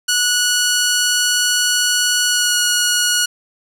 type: tone with pitch glide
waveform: 10% pulse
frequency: 1467 to 1451.8 Hz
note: F#6 to F#6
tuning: -15 to -33 cents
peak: -5 dBFS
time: 0.08-3.26 s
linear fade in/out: 10 ms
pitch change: -18 cents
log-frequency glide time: 2.27-2.56 s
effects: none